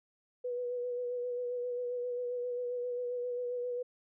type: tone with vibrato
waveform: sine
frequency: 490.5 Hz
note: B4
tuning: 12 cents flat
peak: -33 dBFS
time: 0.44-3.83 s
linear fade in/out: 10 ms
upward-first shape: sine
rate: 7.5 Hz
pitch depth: 24 cents each way
effects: none